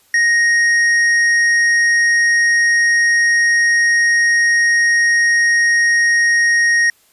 sine tone with hard clipping, 1870 Hz, A#6, 5 cents sharp, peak -12 dBFS, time 0.14-6.9 s, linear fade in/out 2 ms, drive 7 dB, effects white hiss -54 dBFS RMS until 7.12 s + resampled to 32000 Hz

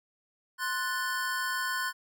square chord, F# diminished, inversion second, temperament equal, 1046.5 / 1480 / 1760 Hz, C6 / F#6 / A6, 0 / 0 / 0 cents, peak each -35 / -33 / -37 dBFS, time 0.58-1.93 s, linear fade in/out 50 ms, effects none

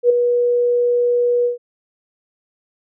sine tone with ADSR envelope, 484.3 Hz, B4, 34 cents flat, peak -6 dBFS, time 0.03-1.58 s, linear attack 69 ms, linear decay 6 ms, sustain -7 dB, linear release 130 ms, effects none

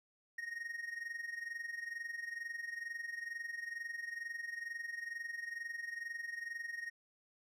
triangle tone with amplitude modulation, 1864.7 Hz, A#6, in tune, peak -36 dBFS, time 0.38-6.9 s, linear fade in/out 5 ms, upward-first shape sine, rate 22.2 Hz, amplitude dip 75%, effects none

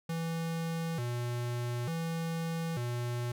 square tone with vibrato, 141.2 Hz, C#3, 32 cents sharp, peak -33 dBFS, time 0.09-3.32 s, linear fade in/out 5 ms, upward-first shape square, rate 0.56 Hz, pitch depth 270 cents each way, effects none

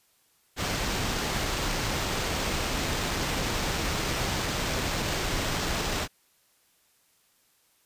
pink noise with sample-and-hold, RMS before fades -29 dBFS, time 0.56-6.08 s, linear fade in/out 50 ms, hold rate 11025 Hz, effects white hiss -66 dBFS RMS until 7.85 s + resampled to 32000 Hz

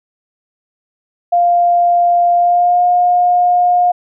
sine tone with pitch glide, 698.5 to 712.8 Hz, F5 to F5, 0 to +35 cents, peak -8 dBFS, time 1.32-3.92 s, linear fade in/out 10 ms, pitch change +35 cents, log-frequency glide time 2.35-2.84 s, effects none

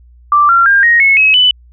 sine tone with pitch steps, 1174 / 1372.1 / 1603.7 / 1874.4 / 2191 / 2561 / 2993 Hz, D6 / F6 / G6 / A#6 / C#7 / D#7 / F#7, -1 / -31 / +39 / +9 / -21 / +49 / +19 cents, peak -5 dBFS, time 0.32-1.51 s, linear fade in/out 2 ms, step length 170 ms, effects added 60 Hz sine -39 dBFS peak until 1.72 s

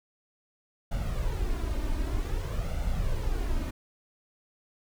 brown noise with flanger, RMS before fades -29 dBFS, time 0.91-3.71 s, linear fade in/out 10 ms, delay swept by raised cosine 1.4 to 3.3 ms, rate 0.53 Hz, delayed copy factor +0.6, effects none

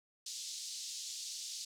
white band-pass noise, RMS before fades -44 dBFS, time 0.26-1.65 s, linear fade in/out 5 ms, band 3800 to 7100 Hz, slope 24 dB/octave, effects none

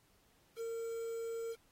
triangle tone with quantisation, 458 Hz, A#4, 31 cents flat, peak -36 dBFS, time 0.56-1.56 s, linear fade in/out 50 ms, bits 9, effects pink hiss -71 dBFS RMS until 1.71 s + AAC 48 kbps

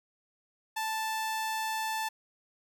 sawtooth tone, 880 Hz, A5, in tune, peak -27 dBFS, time 0.76-2.09 s, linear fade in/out 10 ms, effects none

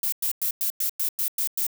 violet noise bursts, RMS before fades -25 dBFS, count 9, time 0.03-1.667 s, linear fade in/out 2 ms, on 93 ms, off 100 ms, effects none

